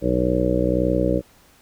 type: harmonic tone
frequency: 61.8 Hz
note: B1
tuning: 2 cents sharp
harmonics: 1 / 2 / 3 / 4 / 5 / 6 / 7 / 8 / 9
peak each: -26 / -28 / -25 / -32 / -23 / -30 / -29 / -25 / -24 dBFS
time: 0.01-1.22 s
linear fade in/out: 50 ms
effects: pink hiss -54 dBFS RMS until 1.61 s